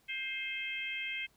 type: harmonic tone with a mistuned harmonic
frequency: 528 Hz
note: C5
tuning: 16 cents sharp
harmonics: 3 / 4 / 5 / 6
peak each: -48 / -38 / -40 / -43 dBFS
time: 0.08-1.27 s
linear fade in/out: 20 ms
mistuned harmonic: 5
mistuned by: -33 cents
effects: pink hiss -69 dBFS RMS until 1.36 s